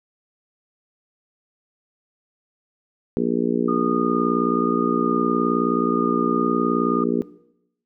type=harmonic tone; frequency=59.2 Hz; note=A#1; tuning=27 cents sharp; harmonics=3 / 4 / 5 / 6 / 7 / 8; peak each=-28 / -23 / -25 / -26 / -25 / -31 dBFS; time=3.17-7.22 s; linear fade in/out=0 ms
type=tone with vibrato; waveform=sine; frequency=1223 Hz; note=D#6; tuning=30 cents flat; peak=-24 dBFS; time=3.68-7.04 s; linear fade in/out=5 ms; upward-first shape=sine; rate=1.1 Hz; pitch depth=8 cents each way
effects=noise-tail reverb RT60 0.8 s tail -18 dB re dry